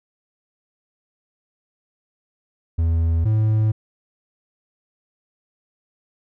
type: tone pair in turn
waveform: triangle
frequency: 82.41 / 108.69 Hz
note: E2 / A2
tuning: 0 / -21 cents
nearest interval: perfect fourth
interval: 479 cents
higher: second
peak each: -14 / -13 dBFS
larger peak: second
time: 2.78-3.25 / 3.25-3.72 s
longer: neither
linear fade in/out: 10 ms
effects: none